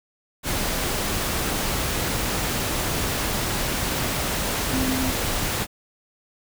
sine tone in noise, 260 Hz, C4, 11 cents flat, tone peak -24 dBFS, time 4.7-5.13 s, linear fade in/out 50 ms, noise pink, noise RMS -25 dBFS, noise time 0.43-5.67 s, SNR -2 dB, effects none

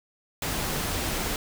pink noise, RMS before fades -29 dBFS, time 0.42-1.36 s, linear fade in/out 2 ms, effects none

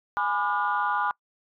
sine chord, G# diminished seventh, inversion none, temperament just, 830.6 / 996.7 / 1196.1 / 1435.3 Hz, G#5 / B5 / D6 / F6, 0 / +16 / +31 / +47 cents, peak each -28 dBFS, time 0.17-1.11 s, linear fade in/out 0 ms, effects noise-tail reverb RT60 0.1 s tail -25 dB re dry + tanh soft clip ceiling -15 dBFS

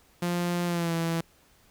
sawtooth tone with pitch glide, 174.8 to 166.04 Hz, F3 to E3, +2 to +13 cents, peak -22 dBFS, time 0.22-1.21 s, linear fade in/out 5 ms, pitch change -89 cents, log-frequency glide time 0.66-0.94 s, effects pink hiss -61 dBFS RMS until 1.7 s

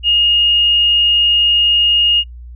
sine tone, 2852 Hz, F7, 36 cents sharp, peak -9 dBFS, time 0.03-2.24 s, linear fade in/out 50 ms, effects noise-tail reverb RT60 0.1 s tail -22 dB re dry + added 60 Hz sine -30 dBFS peak until 2.55 s

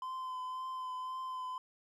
triangle tone with vibrato, 1026 Hz, C6, 34 cents flat, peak -36 dBFS, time 0.02-1.58 s, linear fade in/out 2 ms, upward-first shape triangle, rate 1.9 Hz, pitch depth 22 cents each way, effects none

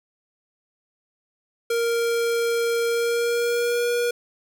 square tone with pitch glide, 466.2 to 479.3 Hz, A#4 to A#4, 0 to +48 cents, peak -21 dBFS, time 1.7-4.11 s, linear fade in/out 5 ms, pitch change +48 cents, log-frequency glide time 2.87-3.9 s, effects none

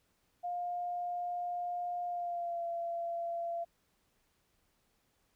sine tone with pitch glide, 707 to 682.1 Hz, F5 to F5, +21 to -41 cents, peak -34 dBFS, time 0.43-3.65 s, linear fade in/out 20 ms, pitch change -62 cents, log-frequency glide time 2.06-2.65 s, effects pink hiss -75 dBFS RMS until 5.35 s

